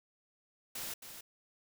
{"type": "noise with echo", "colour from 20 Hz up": "white", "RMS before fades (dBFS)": -41, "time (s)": [0.75, 0.94], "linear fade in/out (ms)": 5, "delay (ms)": 270, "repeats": 1, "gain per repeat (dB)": -8, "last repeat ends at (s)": 1.21, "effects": []}